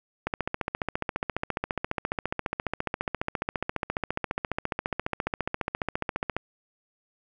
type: click train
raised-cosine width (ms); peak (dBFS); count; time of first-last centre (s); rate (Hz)
0.5; -12; 90; 0.27-6.366; 14.6
effects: none